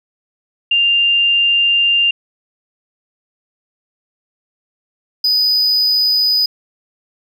sine / triangle tone pair in turn, 2794 / 4978 Hz, F7 / D#8, 0 / 0 cents, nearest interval minor seventh, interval 1000 cents, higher second, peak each -10 dBFS, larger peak neither, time 0.71-2.11 / 5.24-6.46 s, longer first, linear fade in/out 5 ms, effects none

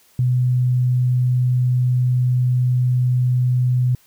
sine tone, 125.3 Hz, B2, 25 cents sharp, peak -14 dBFS, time 0.19-3.95 s, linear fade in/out 2 ms, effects white hiss -55 dBFS RMS until 4.06 s

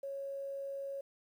sine tone with quantisation, 552 Hz, C#5, 7 cents flat, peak -38 dBFS, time 0.03-1.01 s, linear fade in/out 5 ms, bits 11, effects none

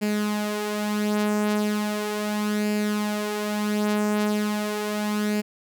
sawtooth tone with flanger, 209.7 Hz, G#3, 17 cents sharp, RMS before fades -25 dBFS, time 0.01-5.42 s, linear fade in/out 20 ms, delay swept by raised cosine 0.41 to 4.91 ms, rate 0.37 Hz, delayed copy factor +0.55, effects none

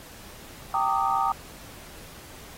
sine chord, Eb major seventh, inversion first, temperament equal with one note detuned, 784 / 912.1 / 1174.7 / 1244.5 Hz, G5 / Bb5 / D6 / Eb6, 0 / -38 / 0 / 0 cents, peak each -26 / -27 / -29 / -27 dBFS, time 0.74-1.32 s, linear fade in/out 2 ms, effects pink hiss -46 dBFS RMS until 2.57 s + AAC 48 kbps

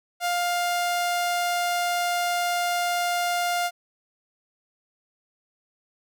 sawtooth tone, 703 Hz, F5, 11 cents sharp, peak -19 dBFS, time 0.2-3.71 s, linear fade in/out 50 ms, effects none

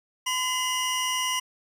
25% pulse tone pair together, 1017 / 2865 Hz, C6 / F7, -50 / +44 cents, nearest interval octave + tritone, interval 1794 cents, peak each -24 dBFS, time 0.26-1.4 s, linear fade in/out 10 ms, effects resampled to 32000 Hz

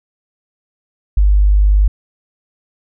sine tone, 50.2 Hz, G1, 42 cents sharp, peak -7 dBFS, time 1.17-1.88 s, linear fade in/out 5 ms, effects none

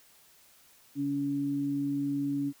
sine tone pair together, 141.2 / 282.4 Hz, C#3 / C#4, +32 / +32 cents, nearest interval octave, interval 1200 cents, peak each -38 / -28 dBFS, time 0.95-2.53 s, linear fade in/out 50 ms, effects white hiss -60 dBFS RMS until 2.6 s

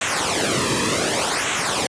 pink noise with flanger, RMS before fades -21 dBFS, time 0.01-1.87 s, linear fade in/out 5 ms, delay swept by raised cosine 0.2 to 1.4 ms, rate 0.67 Hz, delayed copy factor -0.7, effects high-pass 100 Hz 12 dB/octave + resampled to 22050 Hz

